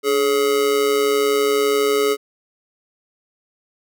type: tone with amplitude modulation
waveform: square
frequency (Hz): 422.5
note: G#4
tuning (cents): +30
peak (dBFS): -13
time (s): 0.03-2.17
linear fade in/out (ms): 50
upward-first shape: sine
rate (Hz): 132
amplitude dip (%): 65
effects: none